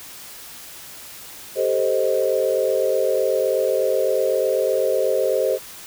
sine chord, A half-diminished seventh, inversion third, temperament equal, 392 / 440 / 523.3 / 622.3 Hz, G4 / A4 / C5 / Eb5, 0 / 0 / 0 / 0 cents, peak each -24 / -24 / -20 / -24 dBFS, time 1.55-5.59 s, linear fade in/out 50 ms, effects white hiss -39 dBFS RMS until 5.86 s

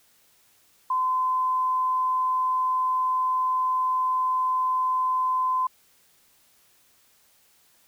sine tone, 1025 Hz, C6, 36 cents flat, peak -21 dBFS, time 0.9-5.67 s, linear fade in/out 5 ms, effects white hiss -61 dBFS RMS until 7.87 s

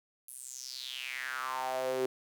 sawtooth tone with high-pass filter sweep, 130 Hz, C3, 11 cents flat, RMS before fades -37 dBFS, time 0.28-2.06 s, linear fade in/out 2 ms, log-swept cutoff 11000 to 370 Hz, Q 5.5, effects 10-bit

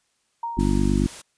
sine tone with exponential decay, 932 Hz, A#5, 1 cent flat, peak -24 dBFS, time 0.43-1.22 s, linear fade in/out 5 ms, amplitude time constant 170 ms
harmonic tone, 49 Hz, G1, in tune, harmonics 1 / 2 / 3 / 4 / 5 / 6 / 7, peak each -23 / -27 / -27 / -25 / -24 / -27 / -28 dBFS, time 0.57-1.07 s, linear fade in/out 10 ms
white noise, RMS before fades -39 dBFS, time 0.59-1.22 s, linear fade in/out 10 ms
effects white hiss -69 dBFS RMS until 1.37 s + resampled to 22050 Hz

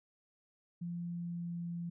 sine tone with pitch glide, 172.6 to 171.31 Hz, F3 to F3, -20 to -33 cents, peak -37 dBFS, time 0.81-1.9 s, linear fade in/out 10 ms, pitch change -13 cents, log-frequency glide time 1.09-1.67 s, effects none

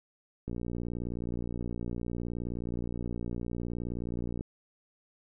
click train, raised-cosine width 3 ms, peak -23 dBFS, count 234, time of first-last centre 0.48-4.409 s, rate 59.3 Hz, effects none

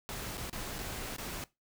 pink noise with dropouts, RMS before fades -40 dBFS, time 0.09-1.44 s, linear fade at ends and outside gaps 0 ms, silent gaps 0.372-0.378 / 0.497-0.529 / 0.784-0.788 / 1.164-1.183 s, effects noise-tail reverb RT60 0.2 s tail -19 dB re dry

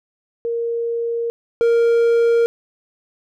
sine / triangle tone pair in turn, 466.2 / 466.2 Hz, A#4 / A#4, 0 / 0 cents, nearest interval unison, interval 0 cents, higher neither, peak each -19 / -10 dBFS, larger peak second, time 0.45-1.3 / 1.61-2.46 s, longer neither, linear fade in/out 0 ms, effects none

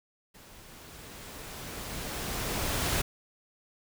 pink noise with level ramp, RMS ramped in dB -53 to -28 dBFS, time 0.34-3.02 s, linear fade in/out 10 ms, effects none

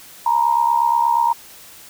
sine tone with amplitude modulation, 938 Hz, A#5, 11 cents sharp, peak -10 dBFS, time 0.26-1.33 s, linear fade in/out 5 ms, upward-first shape sine, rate 68.4 Hz, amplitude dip 75%, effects white hiss -42 dBFS RMS until 1.89 s

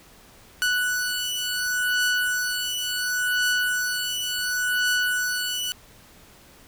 sawtooth beating tone pair, 1480 / 1480.7 Hz, F#6 / F#6, 0 / +1 cents, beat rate 0.7 Hz, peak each -22 dBFS, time 0.62-5.72 s, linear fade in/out 0 ms, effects pink hiss -51 dBFS RMS until 6.67 s

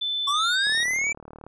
sine tone with pitch glide, 3520 to 3751 Hz, A7 to A#7, 0 to +10 cents, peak -24 dBFS, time 0.01-0.84 s, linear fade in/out 10 ms, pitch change +110 cents, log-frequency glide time 0.32-0.66 s
square linear sweep, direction up, 1094 to 2349 Hz, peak -23 dBFS, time 0.27-1.13 s, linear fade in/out 10 ms
click train, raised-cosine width 1 ms, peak -28 dBFS, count 31, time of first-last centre 0.67-1.466 s, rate 37.7 Hz
effects resampled to 22050 Hz

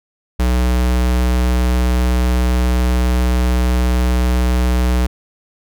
square tone, 61.74 Hz, B1, in tune, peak -13 dBFS, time 0.39-5.07 s, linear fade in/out 10 ms, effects none

